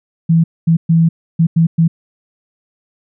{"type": "tone bursts at uneven times", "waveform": "sine", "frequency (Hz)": 164.81, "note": "E3", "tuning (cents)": 0, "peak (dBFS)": -7, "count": 6, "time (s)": [[0.29, 0.44], [0.67, 0.77], [0.89, 1.09], [1.39, 1.47], [1.56, 1.67], [1.78, 1.88]], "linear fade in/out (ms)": 10, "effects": []}